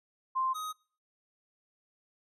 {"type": "tone pair in turn", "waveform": ["sine", "square"], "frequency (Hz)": [1046.5, 1255.3], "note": ["C6", "D#6"], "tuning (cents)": [0, 15], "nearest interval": "minor third", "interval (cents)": 315, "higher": "second", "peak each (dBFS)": [-27, -36], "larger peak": "first", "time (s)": [[0.35, 0.54], [0.54, 0.73]], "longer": "neither", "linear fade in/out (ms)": 20, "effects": ["noise-tail reverb RT60 0.5 s tail -25 dB re dry", "resampled to 32000 Hz"]}